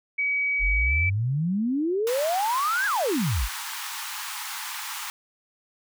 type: tone with pitch glide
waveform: sine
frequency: 2270 to 2314 Hz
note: C#7 to D7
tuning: +41 to -26 cents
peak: -22 dBFS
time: 0.18-1.1 s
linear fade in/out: 10 ms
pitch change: +33 cents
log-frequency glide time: 0.85-0.92 s
type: exponential two-way sweep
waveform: sine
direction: up then down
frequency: 41.2 to 1680 to 41.2 Hz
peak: -22 dBFS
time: 0.59-3.49 s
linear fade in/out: 50 ms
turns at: 2.86 s
type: high-pass noise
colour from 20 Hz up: pink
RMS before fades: -34 dBFS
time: 2.07-5.1 s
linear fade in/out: 0 ms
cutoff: 820 Hz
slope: 96 dB/octave
effects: none